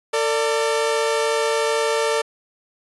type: tone pair together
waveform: sawtooth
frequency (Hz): 451.1 / 587.3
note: A4 / D5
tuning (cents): +43 / 0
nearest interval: perfect fourth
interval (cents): 457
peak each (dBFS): -16 / -19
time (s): 0.13-2.22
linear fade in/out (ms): 10
effects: resampled to 24000 Hz